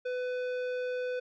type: tone with tanh clipping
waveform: triangle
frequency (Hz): 500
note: B4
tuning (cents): +21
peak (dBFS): -33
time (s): 0.05-1.2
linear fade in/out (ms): 10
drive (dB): 17
effects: none